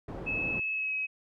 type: low-pass noise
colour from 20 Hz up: white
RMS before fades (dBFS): -39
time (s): 0.08-0.6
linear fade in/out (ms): 5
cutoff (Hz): 450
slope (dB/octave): 12
type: tone with pitch glide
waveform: sine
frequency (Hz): 2591 to 2549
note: E7 to D#7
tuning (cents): -30 to +41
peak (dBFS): -29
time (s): 0.26-1.07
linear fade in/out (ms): 20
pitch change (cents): -29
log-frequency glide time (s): 0.72-0.94
effects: none